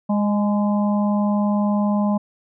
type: harmonic tone with a mistuned harmonic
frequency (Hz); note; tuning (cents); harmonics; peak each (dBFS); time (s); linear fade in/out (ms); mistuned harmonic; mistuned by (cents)
205.6; G#3; -17; 1 / 3 / 4 / 5; -17 / -27 / -29 / -31; 0.09-2.18; 10; 4; +32
effects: none